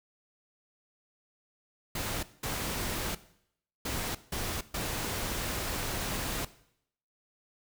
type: noise bursts at uneven times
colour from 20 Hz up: pink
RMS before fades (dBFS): -34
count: 5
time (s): 1.95-2.23 / 2.43-3.15 / 3.85-4.15 / 4.32-4.61 / 4.74-6.45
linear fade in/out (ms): 5
effects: noise-tail reverb RT60 0.7 s tail -17 dB re dry